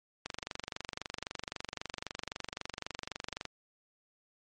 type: click train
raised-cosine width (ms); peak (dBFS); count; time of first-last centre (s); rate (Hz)
0.2; -19; 77; 0.26-3.453; 23.8
effects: MP3 48 kbps